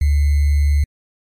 sine tone with sample-and-hold, 72.3 Hz, D2, 27 cents flat, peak -11 dBFS, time 0.01-0.84 s, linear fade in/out 5 ms, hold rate 2100 Hz, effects MP3 64 kbps

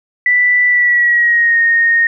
sine tone with pitch glide, 1975.5 to 1853.9 Hz, B6 to A#6, 0 to -10 cents, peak -8 dBFS, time 0.26-2.07 s, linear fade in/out 2 ms, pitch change -110 cents, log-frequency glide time 0.67-1.59 s, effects none

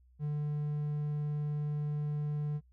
triangle tone with hard clipping, 148.4 Hz, D3, 18 cents sharp, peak -32 dBFS, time 0.19-2.61 s, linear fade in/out 50 ms, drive 6 dB, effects noise-tail reverb RT60 0.1 s tail -22 dB re dry + added 62 Hz sine -60 dBFS peak until 2.72 s

